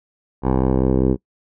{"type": "tone with low-pass filter sweep", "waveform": "10% pulse", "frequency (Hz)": 65.1, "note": "C2", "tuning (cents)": -8, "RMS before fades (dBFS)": -17, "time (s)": [0.42, 1.17], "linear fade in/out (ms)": 50, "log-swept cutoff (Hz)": [820, 400], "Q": 1.9, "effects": ["noise-tail reverb RT60 0.1 s tail -21 dB re dry"]}